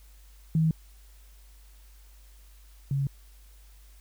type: tone pair in turn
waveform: sine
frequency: 159.8 / 138.3 Hz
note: D#3 / C#3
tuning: +47 / -4 cents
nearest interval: minor third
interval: 251 cents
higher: first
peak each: -20 / -24 dBFS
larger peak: first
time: 0.55-0.71 / 2.91-3.07 s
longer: neither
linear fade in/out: 2 ms
effects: added 50 Hz sine -50 dBFS peak until 4 s + white hiss -61 dBFS RMS until 4 s